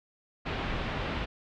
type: low-pass noise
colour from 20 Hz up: pink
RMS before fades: -33 dBFS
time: 0.45-1.26 s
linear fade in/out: 20 ms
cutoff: 3400 Hz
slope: 24 dB/octave
effects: none